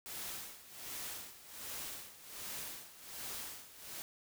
white noise with tremolo, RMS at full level -43 dBFS, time 0.06-4.02 s, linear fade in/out 0 ms, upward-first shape sine, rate 1.3 Hz, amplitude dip 80%, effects none

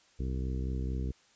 harmonic tone, 64.5 Hz, C2, 24 cents flat, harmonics 1 / 2 / 3 / 4 / 5 / 6 / 7, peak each -32 / -38 / -42 / -44 / -46 / -48 / -49 dBFS, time 0.19-1.12 s, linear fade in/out 10 ms, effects white hiss -64 dBFS RMS until 1.35 s + resampled to 16000 Hz

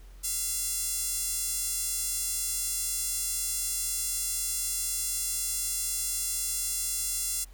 sawtooth tone with high-pass filter, 686 Hz, F5, 31 cents flat, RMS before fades -31 dBFS, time 0.23-7.45 s, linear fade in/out 20 ms, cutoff 7900 Hz, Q 1.4, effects added 44 Hz sine -46 dBFS peak until 7.53 s + pink hiss -60 dBFS RMS until 7.53 s

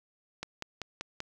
click train, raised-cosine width 0.2 ms, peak -19 dBFS, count 5, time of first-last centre 0.43-1.204 s, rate 5.17 Hz, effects none

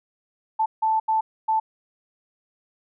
sine tone bursts at uneven times, 880 Hz, A5, in tune, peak -18 dBFS, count 4, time 0.59-0.66 / 0.82-1 / 1.08-1.21 / 1.48-1.6 s, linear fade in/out 10 ms, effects none

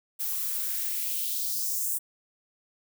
violet noise with high-pass filter sweep, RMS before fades -30 dBFS, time 0.19-1.99 s, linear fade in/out 20 ms, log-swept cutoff 710 to 8700 Hz, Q 2.3, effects none

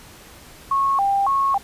sine tone with vibrato, 932.3 Hz, A#5, in tune, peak -16 dBFS, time 0.71-1.58 s, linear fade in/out 5 ms, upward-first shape square, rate 1.8 Hz, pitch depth 280 cents each way, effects pink hiss -44 dBFS RMS until 1.63 s + resampled to 32000 Hz

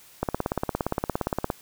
click train, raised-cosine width 1 ms, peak -10 dBFS, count 23, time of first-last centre 0.23-1.502 s, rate 17.3 Hz, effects white hiss -52 dBFS RMS until 1.61 s

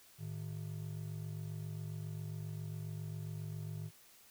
triangle ring-modulated tone, 130.81 Hz, C3, in tune, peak -35 dBFS, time 0.18-3.91 s, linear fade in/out 50 ms, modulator 23.7 Hz, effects white hiss -62 dBFS RMS until 4.3 s

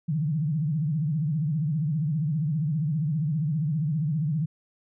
sine tone with vibrato, 153 Hz, D#3, 29 cents flat, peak -23 dBFS, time 0.08-4.46 s, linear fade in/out 10 ms, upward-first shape sine, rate 15 Hz, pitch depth 170 cents each way, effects none

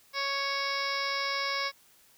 harmonic tone with a mistuned harmonic, 554.4 Hz, C#5, in tune, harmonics 1 / 2 / 3 / 4 / 5 / 6 / 7 / 8 / 9 / 10, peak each -39 / -34 / -38 / -34 / -46 / -45 / -40 / -44 / -38 / -39 dBFS, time 0.13-1.72 s, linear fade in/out 50 ms, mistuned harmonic 10, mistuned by -18 cents, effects white hiss -61 dBFS RMS until 2.17 s

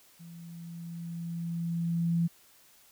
sine tone with level ramp, 168.8 Hz, E3, 41 cents sharp, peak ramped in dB -45 to -23 dBFS, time 0.19-2.28 s, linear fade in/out 20 ms, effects white hiss -60 dBFS RMS until 2.91 s

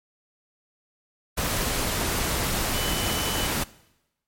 sine tone in noise, 2997 Hz, F#7, 22 cents sharp, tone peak -32 dBFS, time 2.74-3.48 s, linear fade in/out 10 ms, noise pink, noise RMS -26 dBFS, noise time 1.37-3.64 s, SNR -9 dB, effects noise-tail reverb RT60 0.9 s tail -20 dB re dry + MP3 64 kbps

